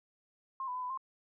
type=tone with pitch steps; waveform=sine; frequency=1063 / 996 / 1008 / 997 / 1057 Hz; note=C6 / B5 / B5 / B5 / C6; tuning=+27 / +14 / +35 / +16 / +17 cents; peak=-35 dBFS; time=0.6-0.975 s; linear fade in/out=2 ms; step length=75 ms; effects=none